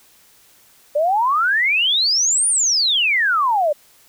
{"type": "exponential two-way sweep", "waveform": "sine", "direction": "up then down", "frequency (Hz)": [568, 9630, 568], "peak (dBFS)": -14, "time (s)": [0.95, 3.73], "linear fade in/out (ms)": 10, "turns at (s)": 2.48, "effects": ["white hiss -52 dBFS RMS until 4.08 s"]}